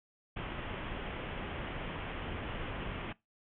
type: low-pass noise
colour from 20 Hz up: pink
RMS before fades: -40 dBFS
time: 0.36-3.13 s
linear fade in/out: 10 ms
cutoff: 3300 Hz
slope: 96 dB/octave
effects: noise-tail reverb RT60 0.2 s tail -21 dB re dry